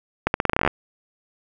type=accelerating click train; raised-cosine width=0.5 ms; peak=-3 dBFS; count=13; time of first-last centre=0.27-0.676 s; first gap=71 ms; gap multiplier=0.85; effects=none